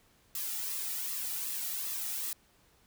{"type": "noise with flanger", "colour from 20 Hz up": "blue", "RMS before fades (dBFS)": -36, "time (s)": [0.35, 2.33], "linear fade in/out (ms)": 2, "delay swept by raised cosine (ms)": [1.3, 1.91], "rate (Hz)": 2.6, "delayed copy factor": -0.55, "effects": ["pink hiss -66 dBFS RMS until 2.86 s"]}